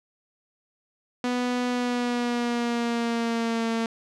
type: tone with pitch glide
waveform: sawtooth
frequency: 246.9 to 227.7 Hz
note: B3 to A#3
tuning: 0 to -40 cents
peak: -20 dBFS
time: 1.24-3.86 s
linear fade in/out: 2 ms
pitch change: -140 cents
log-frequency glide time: 1.68-3.68 s
effects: low-pass 6000 Hz 12 dB/octave